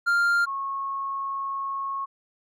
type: tone pair in turn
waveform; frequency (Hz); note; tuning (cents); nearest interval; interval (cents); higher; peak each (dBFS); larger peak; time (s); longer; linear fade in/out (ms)
triangle / sine; 1396.9 / 1094.8; F6 / C#6; 0 / -22; major third; 422; first; -17 / -27; first; 0.06-0.46 / 0.46-2.06; second; 20
effects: none